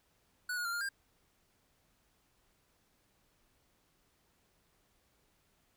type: tone with pitch steps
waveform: square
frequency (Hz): 1474 / 1442 / 1385 / 1410 / 1602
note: F#6 / F#6 / F6 / F6 / G6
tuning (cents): -7 / -45 / -15 / +16 / +37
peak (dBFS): -35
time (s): 0.49-0.89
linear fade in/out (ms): 5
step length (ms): 80
effects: pink hiss -73 dBFS RMS until 5.76 s